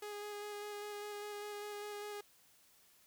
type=tone with vibrato; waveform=sawtooth; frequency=414.2 Hz; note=G#4; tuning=5 cents flat; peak=-39 dBFS; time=0.02-2.21 s; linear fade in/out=5 ms; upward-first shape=square; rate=5 Hz; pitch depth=11 cents each way; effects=white hiss -67 dBFS RMS until 3.06 s